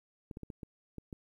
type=clicks; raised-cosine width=3 ms; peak=-30 dBFS; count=7; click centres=0.312 / 0.371 / 0.433 / 0.502 / 0.632 / 0.983 / 1.128 s; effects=11-bit